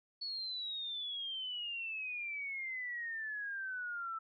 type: exponential sweep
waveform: sine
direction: down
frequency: 4432 to 1316 Hz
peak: -38 dBFS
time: 0.21-4.19 s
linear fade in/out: 10 ms
effects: none